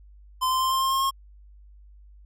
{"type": "tone with pitch steps", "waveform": "square", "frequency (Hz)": [1031, 1038.8, 1046.6, 1054.5, 1062.4, 1070.4, 1078.5], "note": ["C6", "C6", "C6", "C6", "C6", "C6", "C#6"], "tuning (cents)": [-26, -13, 0, 13, 26, 39, -48], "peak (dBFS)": -22, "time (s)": [0.41, 1.11], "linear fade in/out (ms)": 20, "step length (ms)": 100, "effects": ["added 50 Hz sine -47 dBFS peak until 2.25 s"]}